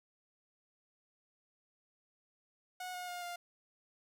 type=tone with pitch steps; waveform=sawtooth; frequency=731 / 720.9 / 711 / 701.2 Hz; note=F#5 / F#5 / F5 / F5; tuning=-21 / -45 / +31 / +7 cents; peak=-37 dBFS; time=2.8-3.36 s; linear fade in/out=5 ms; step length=140 ms; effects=none